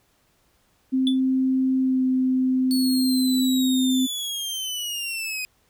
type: tone with pitch glide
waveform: sine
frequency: 261.5 to 258.2 Hz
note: C4 to C4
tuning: -1 to -23 cents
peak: -18 dBFS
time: 0.92-4.07 s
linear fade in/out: 20 ms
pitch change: -22 cents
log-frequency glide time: 1.8-2.04 s
type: tone with exponential decay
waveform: triangle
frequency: 3469 Hz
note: A7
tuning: 25 cents flat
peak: -19 dBFS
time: 1.07-1.2 s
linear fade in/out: 1 ms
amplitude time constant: 27 ms
type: linear sweep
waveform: sawtooth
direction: down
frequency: 4435 to 2489 Hz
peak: -24 dBFS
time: 2.71-5.45 s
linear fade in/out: 0 ms
effects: pink hiss -64 dBFS RMS until 5.69 s